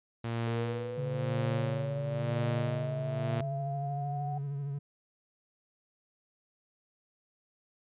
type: tone with tremolo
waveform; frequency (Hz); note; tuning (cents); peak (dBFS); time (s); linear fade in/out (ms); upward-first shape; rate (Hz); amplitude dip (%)
sawtooth; 116.1; A#2; -7; -26; 0.24-3.41; 5; sine; 1; 75
type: linear sweep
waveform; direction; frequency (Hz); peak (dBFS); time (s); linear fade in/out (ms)
sine; up; 461.5 to 740; -36; 0.47-4.38; 5
type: tone with vibrato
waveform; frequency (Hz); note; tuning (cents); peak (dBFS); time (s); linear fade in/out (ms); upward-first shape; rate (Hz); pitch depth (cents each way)
triangle; 140.9; C#3; +29; -31; 0.97-4.79; 10; triangle; 13; 51
effects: resampled to 8000 Hz